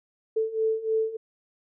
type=beating tone pair; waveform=sine; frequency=440 / 443.3 Hz; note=A4 / A4; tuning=0 / +13 cents; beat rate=3.3 Hz; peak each=-28 / -25 dBFS; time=0.36-1.17 s; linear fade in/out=10 ms; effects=none

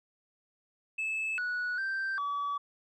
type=tone with pitch steps; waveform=sine; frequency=2611 / 1469 / 1566 / 1143 Hz; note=E7 / F#6 / G6 / D6; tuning=-17 / -13 / -2 / -47 cents; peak=-28 dBFS; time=0.98-2.58 s; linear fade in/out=10 ms; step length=400 ms; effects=tanh soft clip ceiling -29 dBFS

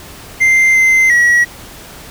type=tone with pitch steps; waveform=triangle; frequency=2088 / 2073 / 1919 Hz; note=C7 / C7 / A#6; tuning=-4 / -17 / +50 cents; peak=-5 dBFS; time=0.4-1.45 s; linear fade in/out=20 ms; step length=350 ms; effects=pink hiss -34 dBFS RMS until 2.1 s

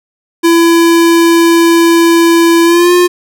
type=tone with pitch glide; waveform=square; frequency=335.6 to 354.9 Hz; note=E4 to F4; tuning=+31 to +28 cents; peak=-5 dBFS; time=0.43-3.08 s; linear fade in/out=20 ms; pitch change=+97 cents; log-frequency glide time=2.64-2.93 s; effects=none

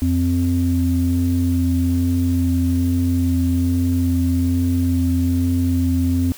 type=tone pair together; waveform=sine; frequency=87.13 / 260.2 Hz; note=F2 / C4; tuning=-4 / -9 cents; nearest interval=octave + perfect fifth; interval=1895 cents; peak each=-17 dBFS; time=0.02-6.32 s; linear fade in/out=0 ms; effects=tanh soft clip ceiling -8 dBFS + white hiss -40 dBFS RMS until 6.37 s

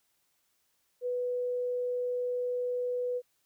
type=tone; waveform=sine; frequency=493.9 Hz; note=B4; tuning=in tune; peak=-29 dBFS; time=1.01-3.22 s; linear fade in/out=50 ms; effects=white hiss -74 dBFS RMS until 3.45 s

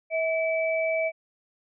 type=tone pair together; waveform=sine; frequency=646 / 2302 Hz; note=E5 / D7; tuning=-35 / -35 cents; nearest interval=octave + minor seventh; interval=2200 cents; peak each=-24 / -29 dBFS; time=0.1-1.12 s; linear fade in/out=50 ms; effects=none

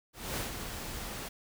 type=noise with ADSR envelope; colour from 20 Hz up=pink; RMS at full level=-34 dBFS; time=0.13-1.29 s; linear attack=240 ms; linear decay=130 ms; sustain=-6 dB; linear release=12 ms; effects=none

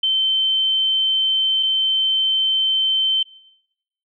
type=tone pair in turn; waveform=sine; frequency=3093 / 3093 Hz; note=G7 / G7; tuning=-24 / -24 cents; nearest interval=unison; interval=0 cents; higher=neither; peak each=-15 dBFS; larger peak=neither; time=0.03-1.63 / 1.63-3.23 s; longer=neither; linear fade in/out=5 ms; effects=noise-tail reverb RT60 0.9 s tail -23 dB re dry

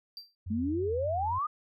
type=tone with exponential decay; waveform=triangle; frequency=4699 Hz; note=D8; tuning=in tune; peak=-36 dBFS; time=0.17-0.35 s; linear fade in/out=1 ms; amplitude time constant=38 ms
type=tone with vibrato; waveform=sine; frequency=87.31 Hz; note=F2; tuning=in tune; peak=-35 dBFS; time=0.46-1.39 s; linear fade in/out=10 ms; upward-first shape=sine; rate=3.6 Hz; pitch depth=99 cents each way
type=exponential sweep; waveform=sine; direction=up; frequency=207.7 to 1259 Hz; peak=-28 dBFS; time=0.5-1.47 s; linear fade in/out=10 ms
effects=none

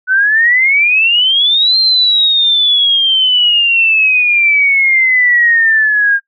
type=exponential two-way sweep; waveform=sine; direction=up then down; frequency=1488 to 4186 to 1608 Hz; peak=-7 dBFS; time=0.07-6.2 s; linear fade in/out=50 ms; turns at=1.78 s; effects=noise-tail reverb RT60 0.1 s tail -21 dB re dry

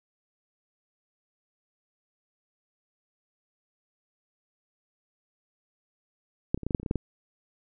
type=clicks; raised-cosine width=3 ms; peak=-10 / -25 / -24 / -17 / -17 / -8 / -26 / -25 / -20 / -12 / -14 dBFS; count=11; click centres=6.545 / 6.576 / 6.633 / 6.666 / 6.708 / 6.748 / 6.799 / 6.831 / 6.862 / 6.911 / 6.957 s; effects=none

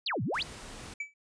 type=exponential two-way sweep; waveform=sine; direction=down then up; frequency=5060 to 101 to 5060 Hz; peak=-29 dBFS; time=0.06-0.43 s; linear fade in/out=5 ms; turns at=0.23 s
type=noise; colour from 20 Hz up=pink; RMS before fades=-45 dBFS; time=0.34-0.94 s; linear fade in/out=5 ms
type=tone with exponential decay; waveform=triangle; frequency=2300 Hz; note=D7; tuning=37 cents flat; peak=-28 dBFS; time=1-1.14 s; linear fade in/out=5 ms; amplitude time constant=29 ms
effects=resampled to 22050 Hz

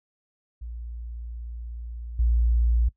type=tone with level steps; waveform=sine; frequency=58.27 Hz; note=A#1; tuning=in tune; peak=-33 / -18 dBFS; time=0.61-2.89 s; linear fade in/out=10 ms; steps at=2.19 s; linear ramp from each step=5 ms; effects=noise-tail reverb RT60 0.1 s tail -19 dB re dry

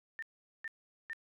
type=tone bursts; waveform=sine; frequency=1803 Hz; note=A6; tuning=42 cents sharp; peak=-38 dBFS; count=3; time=0.19-1.132 s; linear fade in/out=0 ms; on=34 ms; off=420 ms; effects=none

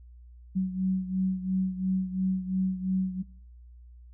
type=beating tone pair; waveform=sine; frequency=186.9 / 189.8 Hz; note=F#3 / F#3; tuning=+18 / +44 cents; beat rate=2.9 Hz; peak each=-26 / -32 dBFS; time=0.55-3.23 s; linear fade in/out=20 ms; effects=noise-tail reverb RT60 0.6 s tail -23 dB re dry + added 60 Hz sine -47 dBFS peak until 4.13 s

